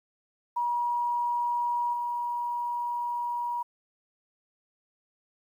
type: tone with level steps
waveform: sine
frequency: 959 Hz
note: A#5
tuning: 49 cents sharp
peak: -25 / -28 dBFS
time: 0.56-3.63 s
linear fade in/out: 10 ms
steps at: 1.93 s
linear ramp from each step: 5 ms
effects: 10-bit